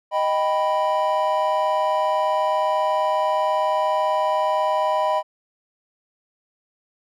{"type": "chord", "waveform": "triangle", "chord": "Eb augmented", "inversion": "none", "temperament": "equal", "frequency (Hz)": [622.3, 784, 987.8], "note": ["Eb5", "G5", "B5"], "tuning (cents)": [0, 0, 0], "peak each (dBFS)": [-20, -23, -20], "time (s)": [0.11, 5.23], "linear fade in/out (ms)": 50, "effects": []}